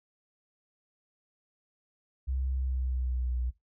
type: tone with pitch glide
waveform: sine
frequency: 65.41 to 61.38 Hz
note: C2 to B1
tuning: 0 to -10 cents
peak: -28 dBFS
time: 2.27-3.51 s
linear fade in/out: 20 ms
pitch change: -110 cents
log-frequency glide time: 2.53-3.39 s
effects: noise-tail reverb RT60 0.2 s tail -20 dB re dry